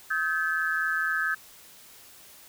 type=tone cluster; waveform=sine; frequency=1280 / 1553 / 1717 Hz; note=D#6 / G6 / A6; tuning=+49 / -17 / -43 cents; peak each=-32 / -27 / -29 dBFS; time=0.1-1.35 s; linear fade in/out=10 ms; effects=white hiss -51 dBFS RMS until 2.48 s